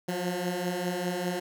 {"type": "beating tone pair", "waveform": "15% pulse", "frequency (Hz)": [175.1, 180.1], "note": ["F3", "F#3"], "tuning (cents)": [5, -46], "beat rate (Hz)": 5, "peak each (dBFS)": [-28, -24], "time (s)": [0.08, 1.4], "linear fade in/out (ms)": 10, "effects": []}